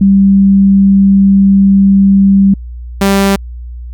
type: tone pair in turn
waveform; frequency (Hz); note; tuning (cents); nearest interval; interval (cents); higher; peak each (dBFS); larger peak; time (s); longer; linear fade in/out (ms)
sine / sawtooth; 196 / 196.82; G3 / G3; 0 / +7; unison; 7; second; -3; neither; 0.01-2.54 / 3.01-3.36; first; 5
effects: added 60 Hz sine -22 dBFS peak until 3.93 s